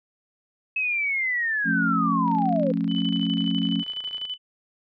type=linear sweep; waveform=sine; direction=down; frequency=2588 to 490.6 Hz; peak=-22 dBFS; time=0.76-2.72 s; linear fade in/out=5 ms
type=chord; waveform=sine; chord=F augmented; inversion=none; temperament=just; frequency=174.61 / 218.3 / 272.8 Hz; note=F3 / A3 / C#4; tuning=0 / -13 / -28 cents; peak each=-26 dBFS; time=1.64-3.84 s; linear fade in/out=50 ms
type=click train; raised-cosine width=0.3 ms; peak=-29 dBFS; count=57; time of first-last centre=2.28-4.252 s; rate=28.4 Hz
type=tone with tremolo; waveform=sine; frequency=3000 Hz; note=F#7; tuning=23 cents sharp; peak=-27 dBFS; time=2.88-4.38 s; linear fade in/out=50 ms; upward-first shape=square; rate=12 Hz; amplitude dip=55%
effects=none